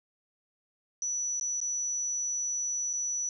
sine tone with dropouts, 5920 Hz, F#8, in tune, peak -29 dBFS, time 1.02-3.29 s, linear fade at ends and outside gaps 1 ms, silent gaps 1.398-1.41 / 1.603-1.614 / 2.931-2.935 s, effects none

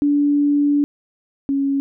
sine tone pair in turn, 289.1 / 276.6 Hz, D4 / C#4, -27 / -4 cents, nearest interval minor second, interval 77 cents, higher first, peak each -13 / -16 dBFS, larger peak first, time 0.02-0.84 / 1.49-1.8 s, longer first, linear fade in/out 0 ms, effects none

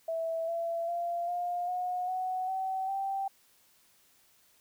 sine tone with pitch steps, 656 / 672.5 / 689.4 / 706.7 / 724.5 / 742.7 / 761.4 / 780.6 Hz, E5 / E5 / F5 / F5 / F#5 / F#5 / F#5 / G5, -9 / +34 / -23 / +20 / -37 / +6 / +49 / -8 cents, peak -30 dBFS, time 0.08-3.28 s, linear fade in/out 5 ms, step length 400 ms, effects white hiss -65 dBFS RMS until 4.6 s

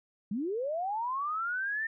sine linear sweep, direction up, 186 to 1819 Hz, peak -30 dBFS, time 0.31-1.87 s, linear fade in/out 5 ms, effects none

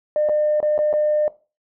sine tone with dropouts, 603 Hz, D5, 46 cents sharp, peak -15 dBFS, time 0.16-1.28 s, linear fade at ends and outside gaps 1 ms, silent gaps 0.288-0.294 / 0.603-0.628 / 0.779-0.789 / 0.929-0.937 s, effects noise-tail reverb RT60 0.3 s tail -17 dB re dry + tanh soft clip ceiling -11 dBFS

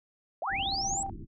sine linear sweep, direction up, 564 to 7900 Hz, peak -30 dBFS, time 0.42-1.03 s, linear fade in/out 2 ms
sine tone with tremolo, 784 Hz, G5, in tune, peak -31 dBFS, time 0.47-1.1 s, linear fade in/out 5 ms, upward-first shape square, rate 16 Hz, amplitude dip 45%
pink low-pass noise, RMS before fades -41 dBFS, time 0.49-1.27 s, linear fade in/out 50 ms, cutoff 380 Hz, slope 96 dB/octave
effects none

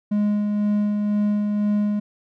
triangle tone with tremolo, 207.7 Hz, G#3, in tune, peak -15 dBFS, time 0.11-2 s, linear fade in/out 10 ms, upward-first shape sine, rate 2 Hz, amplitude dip 30%, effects none

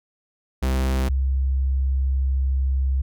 45% pulse / sine tone pair in turn, 65.41 / 66.51 Hz, C2 / C2, 0 / +29 cents, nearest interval unison, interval 29 cents, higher second, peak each -19 / -18 dBFS, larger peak second, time 0.62-1.09 / 1.09-3.02 s, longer second, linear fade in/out 10 ms, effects none

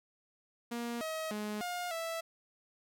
sawtooth tone with pitch steps, 236.5 / 636 / 210.5 / 711 / 659 Hz, A#3 / D#5 / G#3 / F5 / E5, +25 / +38 / +24 / +31 / -1 cents, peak -32 dBFS, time 0.71-2.21 s, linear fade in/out 10 ms, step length 300 ms, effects none

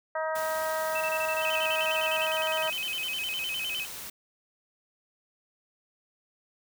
harmonic tone, 316.4 Hz, D#4, 29 cents sharp, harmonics 2 / 3 / 4 / 5 / 6, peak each -30 / -34 / -36 / -38 / -40 dBFS, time 0.15-2.7 s, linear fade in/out 5 ms
white noise, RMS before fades -40 dBFS, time 0.35-4.1 s, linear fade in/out 5 ms
sine tone bursts, 2648 Hz, E7, 7 cents sharp, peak -30 dBFS, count 16, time 0.95-2.253 s, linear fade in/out 5 ms, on 58 ms, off 25 ms
sine tone with vibrato, 2794 Hz, F7, in tune, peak -30 dBFS, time 1.4-3.87 s, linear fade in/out 50 ms, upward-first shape square, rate 9.8 Hz, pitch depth 160 cents each way
effects none

